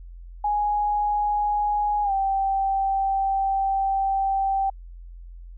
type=tone with pitch glide; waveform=sine; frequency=830.6 to 779.5 Hz; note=G#5 to G5; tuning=0 to -10 cents; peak=-20 dBFS; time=0.44-4.7 s; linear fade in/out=5 ms; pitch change=-110 cents; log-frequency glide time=2.03-2.12 s; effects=added 43 Hz sine -38 dBFS peak until 5.57 s